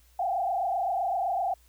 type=tone with frequency modulation; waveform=sine; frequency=740 Hz; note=F#5; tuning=in tune; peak=-25 dBFS; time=0.19-1.54 s; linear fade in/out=5 ms; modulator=27.8 Hz; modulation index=2.1; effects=added 60 Hz sine -58 dBFS peak until 1.68 s + white hiss -64 dBFS RMS until 1.68 s